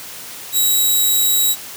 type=tone; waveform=5% pulse; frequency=3861 Hz; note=B7; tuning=40 cents flat; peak=-5 dBFS; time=0.52-1.56 s; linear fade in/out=50 ms; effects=white hiss -33 dBFS RMS until 1.76 s + high-pass 80 Hz 12 dB/octave